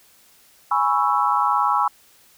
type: chord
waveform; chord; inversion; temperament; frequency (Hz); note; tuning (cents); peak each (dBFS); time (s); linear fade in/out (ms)
sine; C# minor seventh; second; equal; 830.6 / 987.8 / 1108.7 / 1318.5; G#5 / B5 / C#6 / E6; 0 / 0 / 0 / 0; -22; 0.71-1.88; 5
effects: white hiss -54 dBFS RMS until 2.37 s